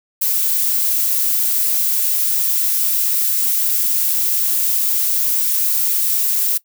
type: noise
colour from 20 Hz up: violet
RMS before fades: -17 dBFS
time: 0.21-6.58 s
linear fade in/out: 10 ms
effects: noise-tail reverb RT60 0.1 s tail -19 dB re dry